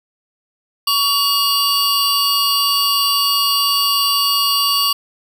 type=tone cluster; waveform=square; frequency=1126 / 2844 / 4501 / 4703 Hz; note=C#6 / F7 / C#8 / D8; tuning=+27 / +31 / +26 / +2 cents; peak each=-20 dBFS; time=0.87-4.93 s; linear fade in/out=5 ms; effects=none